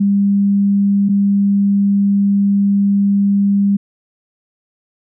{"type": "tone pair in turn", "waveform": "sine", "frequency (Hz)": [200, 200], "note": ["G3", "G3"], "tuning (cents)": [35, 35], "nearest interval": "unison", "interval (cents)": 0, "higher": "neither", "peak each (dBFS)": [-10, -10], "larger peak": "neither", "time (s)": [[0, 1.09], [1.09, 3.77]], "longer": "second", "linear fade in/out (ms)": 10, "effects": []}